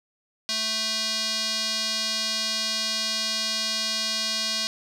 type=tone with band-pass filter; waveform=square; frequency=220 Hz; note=A3; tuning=in tune; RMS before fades=-27 dBFS; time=0.49-4.67 s; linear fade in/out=0 ms; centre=4600 Hz; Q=3; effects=none

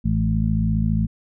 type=harmonic tone with a mistuned harmonic; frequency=54.7 Hz; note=A1; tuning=9 cents flat; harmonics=1 / 2 / 3 / 4; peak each=-23 / -23 / -23 / -23 dBFS; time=0.04-1.07 s; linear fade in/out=20 ms; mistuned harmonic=4; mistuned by=-19 cents; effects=none

